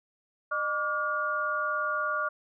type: tone cluster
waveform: sine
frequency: 608 / 1161 / 1424 Hz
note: D#5 / D6 / F6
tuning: -40 / -20 / +33 cents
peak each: -35 / -30 / -30 dBFS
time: 0.51-2.29 s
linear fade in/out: 10 ms
effects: none